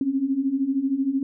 sine beating tone pair, 261.6 / 274.6 Hz, C4 / C#4, 0 / -16 cents, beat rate 13 Hz, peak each -26 / -22 dBFS, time 0.01-1.23 s, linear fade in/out 2 ms, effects none

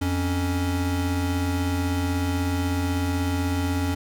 square tone pair together, 87.63 / 279.1 Hz, F2 / C#4, +6 / +12 cents, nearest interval octave + minor sixth, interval 2006 cents, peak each -25 / -27 dBFS, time 0.01-3.95 s, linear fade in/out 10 ms, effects none

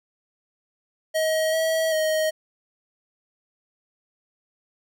square tone with pitch steps, 633 / 644 / 627 Hz, D#5 / E5 / D#5, +30 / -41 / +13 cents, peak -21 dBFS, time 1.14-2.31 s, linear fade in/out 20 ms, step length 390 ms, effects none

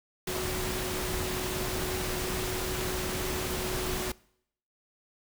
sine tone in noise, 369 Hz, F#4, 5 cents flat, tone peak -35 dBFS, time 0.27-4.12 s, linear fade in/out 5 ms, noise pink, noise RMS -33 dBFS, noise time 0.27-4.12 s, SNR -5 dB, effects noise-tail reverb RT60 0.7 s tail -23 dB re dry

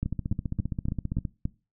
two click trains, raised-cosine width 5 ms, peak -17 / -15 dBFS, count 19 / 6, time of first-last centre 0.06-1.252 / 0.03-1.455 s, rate 15.1 / 3.51 Hz, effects noise-tail reverb RT60 0.3 s tail -21 dB re dry

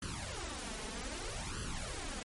pink noise with flanger, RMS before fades -41 dBFS, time 0.02-2.23 s, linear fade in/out 5 ms, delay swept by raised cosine 0.65 to 4.65 ms, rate 0.63 Hz, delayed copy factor +0.85, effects MP3 48 kbps

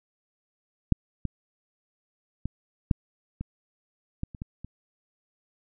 clicks, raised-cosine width 5 ms, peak -6 / -16 / -17 / -8 / -20 / -17 / -28 / -21 / -26 dBFS, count 9, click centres 0.923 / 1.253 / 2.456 / 2.912 / 3.41 / 4.234 / 4.348 / 4.419 / 4.646 s, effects none

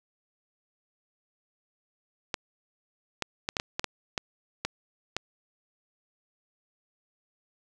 clicks, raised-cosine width 0.2 ms, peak -11 dBFS, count 10, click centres 2.342 / 3.223 / 3.489 / 3.568 / 3.599 / 3.795 / 3.843 / 4.178 / 4.65 / 5.166 s, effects none

